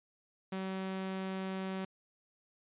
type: tone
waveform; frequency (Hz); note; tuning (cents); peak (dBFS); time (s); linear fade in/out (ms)
sawtooth; 190; F#3; +46; -32; 0.52-1.85; 5
effects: resampled to 8000 Hz